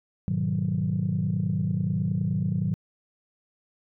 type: chord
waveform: sine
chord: G# minor seventh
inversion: none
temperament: equal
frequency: 103.83 / 123.47 / 155.56 / 185 Hz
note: G#2 / B2 / D#3 / F#3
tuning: 0 / 0 / 0 / 0 cents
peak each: -29 / -31 / -27 / -27 dBFS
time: 0.28-2.74 s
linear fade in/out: 0 ms
effects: tanh soft clip ceiling -16 dBFS